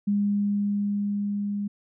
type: tone with level ramp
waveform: sine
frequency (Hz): 203.6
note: G#3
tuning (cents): -34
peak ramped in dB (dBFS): -20 to -26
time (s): 0.07-1.68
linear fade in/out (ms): 10
effects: none